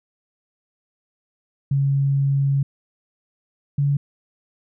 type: tone pair in turn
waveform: sine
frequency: 138.59 / 141.83 Hz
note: C#3 / C#3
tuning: 0 / +40 cents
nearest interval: unison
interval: 40 cents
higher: second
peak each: -16 dBFS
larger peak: neither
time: 1.71-2.63 / 3.78-3.97 s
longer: first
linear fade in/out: 5 ms
effects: none